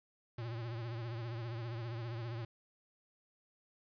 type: tone with vibrato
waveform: square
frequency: 116.54 Hz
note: A#2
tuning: in tune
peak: -40 dBFS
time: 0.38-2.45 s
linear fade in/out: 5 ms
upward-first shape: triangle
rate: 15 Hz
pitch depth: 100 cents each way
effects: resampled to 11025 Hz + 11-bit